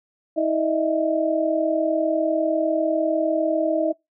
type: tone cluster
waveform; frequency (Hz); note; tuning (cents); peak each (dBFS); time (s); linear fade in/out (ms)
sine; 320.2 / 613 / 653; D#4 / D#5 / E5; +50 / -26 / -17; -23; 0.36-3.93; 20
effects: noise-tail reverb RT60 0.2 s tail -26 dB re dry